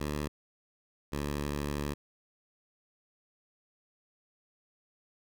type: tone pair in turn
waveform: 10% pulse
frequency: 74 / 72.52 Hz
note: D2 / D2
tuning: +14 / -21 cents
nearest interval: unison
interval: 35 cents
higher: first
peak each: -24 dBFS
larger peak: neither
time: 0-0.28 / 1.12-1.94 s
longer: second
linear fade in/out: 10 ms
effects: none